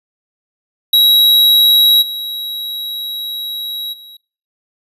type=tone with level steps; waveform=square; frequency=3861 Hz; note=B7; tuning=40 cents flat; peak=-7 / -21 / -35 dBFS; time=0.93-4.17 s; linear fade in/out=5 ms; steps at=2.01 / 3.92 s; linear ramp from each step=20 ms; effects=noise-tail reverb RT60 0.4 s tail -22 dB re dry + resampled to 32000 Hz